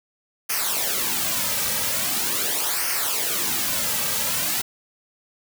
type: noise with flanger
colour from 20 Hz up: white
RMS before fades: -24 dBFS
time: 0.49-4.62 s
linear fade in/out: 10 ms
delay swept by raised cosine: 0.26 to 2.86 ms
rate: 0.42 Hz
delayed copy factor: -0.7
effects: none